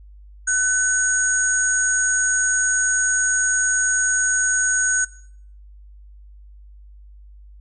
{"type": "tone cluster", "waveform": "sine", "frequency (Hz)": [1509, 6680, 8510], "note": ["F#6", "G#8", "C9"], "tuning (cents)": [34, 9, 28], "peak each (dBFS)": [-20, -21, -26], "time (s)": [0.47, 5.05], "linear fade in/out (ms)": 10, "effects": ["noise-tail reverb RT60 0.6 s tail -19 dB re dry", "added 50 Hz sine -41 dBFS peak until 7.6 s"]}